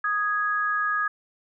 sine tone pair together, 1244.5 / 1661.2 Hz, D#6 / G#6, 0 / 0 cents, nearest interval perfect fourth, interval 500 cents, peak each -25 dBFS, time 0.04-1.08 s, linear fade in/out 5 ms, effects none

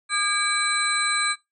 sine tone cluster, 1209 / 1630 / 2309 / 4014 / 8090 Hz, D6 / G#6 / D7 / B7 / B8, +50 / -33 / -30 / +27 / +41 cents, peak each -27 dBFS, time 0.09-1.36 s, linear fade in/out 50 ms, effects noise-tail reverb RT60 0.2 s tail -20 dB re dry

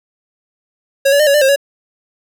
square tone with pitch steps, 549 / 569 / 606 / 561 / 594 / 535 / 561 Hz, C#5 / C#5 / D#5 / C#5 / D5 / C5 / C#5, -17 / +45 / -46 / +21 / +20 / +38 / +21 cents, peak -9 dBFS, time 1.05-1.561 s, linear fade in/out 10 ms, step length 73 ms, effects none

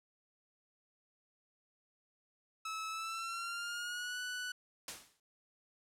sawtooth tone with pitch glide, 1300 to 1484.7 Hz, E6 to F#6, -24 to +6 cents, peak -35 dBFS, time 2.65-4.52 s, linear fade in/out 5 ms, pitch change +230 cents, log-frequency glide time 2.89-4.2 s
white noise with exponential decay, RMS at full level -39 dBFS, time 4.88-5.2 s, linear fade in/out 2 ms, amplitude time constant 68 ms
effects low-pass 10000 Hz 12 dB/octave

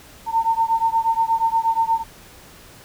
sine beating tone pair, 903 / 911.4 Hz, A5 / A#5, +45 / -39 cents, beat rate 8.4 Hz, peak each -19 / -20 dBFS, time 0.26-2.04 s, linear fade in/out 50 ms, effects pink hiss -45 dBFS RMS until 2.84 s

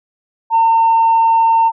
sine tone, 908 Hz, A#5, 46 cents flat, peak -7 dBFS, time 0.5-1.72 s, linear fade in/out 50 ms, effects tanh soft clip ceiling -5 dBFS

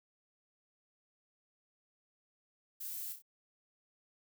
violet noise with echo, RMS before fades -43 dBFS, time 2.8-3.13 s, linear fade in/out 10 ms, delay 31 ms, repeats 3, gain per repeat -6 dB, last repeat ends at 3.223 s, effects none

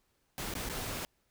pink noise with dropouts, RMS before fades -38 dBFS, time 0.38-1.05 s, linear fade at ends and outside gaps 0 ms, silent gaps 0.539-0.552 / 0.69-0.697 s, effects pink hiss -75 dBFS RMS until 1.3 s

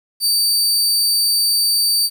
sawtooth tone, 4616 Hz, D8, 31 cents flat, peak -11 dBFS, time 0.2-2.1 s, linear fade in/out 50 ms, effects 8-bit

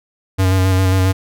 square tone with vibrato, 94 Hz, F#2, 28 cents sharp, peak -12 dBFS, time 0.38-1.13 s, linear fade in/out 20 ms, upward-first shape square, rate 7.4 Hz, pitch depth 21 cents each way, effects none

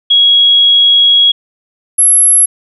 sine tone pair in turn, 3317 / 11157 Hz, G#7 / F9, -3 / -3 cents, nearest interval octave + major sixth, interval 2100 cents, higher second, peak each -4 dBFS, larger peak neither, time 0.1-1.32 / 1.98-2.46 s, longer first, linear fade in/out 10 ms, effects none

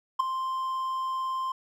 triangle tone with ADSR envelope, 1047 Hz, C6, 1 cent sharp, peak -15 dBFS, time 0.19-1.52 s, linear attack 12 ms, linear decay 6 ms, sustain -11 dB, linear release 4 ms, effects none

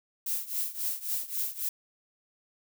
violet noise with tremolo, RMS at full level -29 dBFS, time 0.26-1.69 s, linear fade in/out 5 ms, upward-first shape triangle, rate 3.7 Hz, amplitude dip 90%, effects none

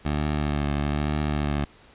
15% pulse tone with vibrato, 73.6 Hz, D2, 4 cents sharp, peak -17 dBFS, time 0.05-1.65 s, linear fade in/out 5 ms, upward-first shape triangle, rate 1.1 Hz, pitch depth 41 cents each way, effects pink hiss -53 dBFS RMS until 1.94 s + resampled to 8000 Hz

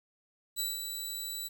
15% pulse tone with ADSR envelope, 3951 Hz, B7, in tune, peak -23 dBFS, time 0.56-1.49 s, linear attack 35 ms, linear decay 180 ms, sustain -6 dB, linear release 23 ms, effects 10-bit

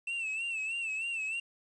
triangle tone with vibrato, 2667 Hz, E7, 20 cents sharp, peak -31 dBFS, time 0.07-1.4 s, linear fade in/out 5 ms, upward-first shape sine, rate 3.2 Hz, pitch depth 75 cents each way, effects resampled to 22050 Hz + 10-bit

